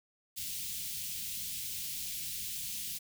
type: band-stop noise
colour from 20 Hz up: white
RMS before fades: -39 dBFS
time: 0.36-2.99 s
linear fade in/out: 20 ms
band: 200 to 2600 Hz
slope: 24 dB/octave
effects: none